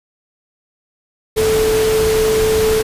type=tone in noise; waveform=sine; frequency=437.6 Hz; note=A4; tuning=9 cents flat; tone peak=-12 dBFS; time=1.36-2.83 s; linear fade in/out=20 ms; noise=pink; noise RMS=-21 dBFS; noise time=1.36-2.83 s; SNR=+6 dB; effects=resampled to 32000 Hz